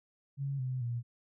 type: tone with pitch steps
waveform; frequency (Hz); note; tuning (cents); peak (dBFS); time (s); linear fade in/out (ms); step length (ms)
sine; 138.59 / 128.56 / 119.26; C#3 / C3 / A#2; 0 / -30 / +40; -32; 0.37-1.03; 50; 220
effects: none